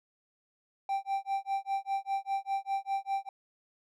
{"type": "tone with tremolo", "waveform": "triangle", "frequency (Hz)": 784, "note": "G5", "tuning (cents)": 0, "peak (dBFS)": -25, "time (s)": [0.89, 3.29], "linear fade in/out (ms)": 2, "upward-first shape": "sine", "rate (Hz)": 5, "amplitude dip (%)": 100, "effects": []}